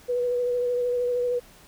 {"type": "tone with vibrato", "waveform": "sine", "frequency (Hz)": 490, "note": "B4", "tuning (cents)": -14, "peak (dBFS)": -22, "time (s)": [0.08, 1.4], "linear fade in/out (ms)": 20, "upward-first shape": "sine", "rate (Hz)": 13, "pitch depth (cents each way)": 19, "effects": ["pink hiss -52 dBFS RMS until 1.67 s"]}